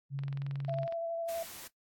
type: tone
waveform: sine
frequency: 138.59 Hz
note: C#3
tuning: in tune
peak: -33 dBFS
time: 0.1-0.88 s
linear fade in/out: 50 ms
type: click train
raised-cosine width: 0.3 ms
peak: -32 dBFS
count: 17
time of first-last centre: 0.19-0.924 s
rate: 21.8 Hz
type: tone with vibrato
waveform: sine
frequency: 669 Hz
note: E5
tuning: 25 cents sharp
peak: -33 dBFS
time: 0.68-1.43 s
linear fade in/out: 5 ms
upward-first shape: square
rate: 12 Hz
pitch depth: 10 cents each way
type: noise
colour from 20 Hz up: white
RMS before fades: -47 dBFS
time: 1.28-1.68 s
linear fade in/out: 10 ms
effects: noise-tail reverb RT60 0.1 s tail -17 dB re dry + AAC 64 kbps